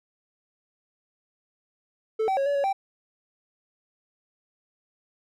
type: tone with pitch steps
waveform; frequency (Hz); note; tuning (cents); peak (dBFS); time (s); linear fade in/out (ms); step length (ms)
triangle; 439.5 / 768 / 549 / 570 / 560 / 781; A4 / G5 / C#5 / C#5 / C#5 / G5; -2 / -36 / -17 / +48 / +18 / -7; -20; 2.19-2.73; 10; 90
effects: none